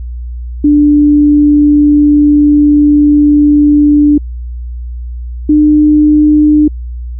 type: tone pair in turn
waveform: sine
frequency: 293.9 / 300.8 Hz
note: D4 / D4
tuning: +1 / +42 cents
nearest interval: unison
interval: 41 cents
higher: second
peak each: -3 dBFS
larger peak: neither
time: 0.64-4.18 / 5.49-6.68 s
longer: first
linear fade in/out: 5 ms
effects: added 60 Hz sine -18 dBFS peak until 7.19 s